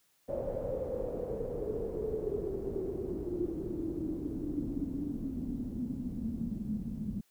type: noise with low-pass filter sweep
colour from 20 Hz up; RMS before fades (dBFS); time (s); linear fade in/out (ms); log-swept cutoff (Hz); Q
pink; -36; 0.28-7.21; 10; 560 to 200; 9.4
effects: white hiss -71 dBFS RMS until 7.3 s